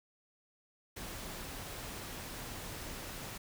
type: noise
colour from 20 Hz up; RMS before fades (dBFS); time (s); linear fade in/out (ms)
pink; -44; 0.96-3.38; 10
effects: none